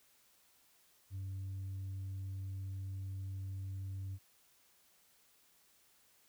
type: tone with tanh clipping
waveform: sine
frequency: 96.2 Hz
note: G2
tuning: 32 cents flat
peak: -40 dBFS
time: 1.1-4.19 s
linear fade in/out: 50 ms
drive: 1 dB
effects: white hiss -69 dBFS RMS until 6.28 s